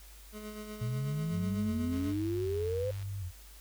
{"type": "tone with tremolo", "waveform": "25% pulse", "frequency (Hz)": 212.2, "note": "G#3", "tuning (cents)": 38, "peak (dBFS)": -36, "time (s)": [0.32, 2.16], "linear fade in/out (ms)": 50, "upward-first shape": "sine", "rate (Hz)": 8.1, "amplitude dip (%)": 45}
{"type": "exponential sweep", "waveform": "sine", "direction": "up", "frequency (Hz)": [116.54, 524], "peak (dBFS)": -31, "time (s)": [0.81, 2.91], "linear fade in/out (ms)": 5}
{"type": "tone with vibrato", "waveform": "sine", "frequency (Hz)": 93.5, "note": "F#2", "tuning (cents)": 19, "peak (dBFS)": -35, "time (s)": [1.3, 3.32], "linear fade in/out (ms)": 50, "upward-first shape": "square", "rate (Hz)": 1.3, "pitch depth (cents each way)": 97}
{"type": "click train", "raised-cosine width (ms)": 0.2, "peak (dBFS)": -35, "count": 108, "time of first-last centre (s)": [1.93, 3.026], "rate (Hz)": 97.6}
{"effects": ["added 50 Hz sine -51 dBFS peak until 3.6 s", "white hiss -56 dBFS RMS until 3.6 s"]}